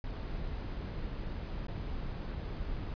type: noise with dropouts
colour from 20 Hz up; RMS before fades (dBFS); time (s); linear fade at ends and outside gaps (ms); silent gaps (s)
brown; -38; 0.04-2.94; 1; 1.668-1.683
effects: resampled to 11025 Hz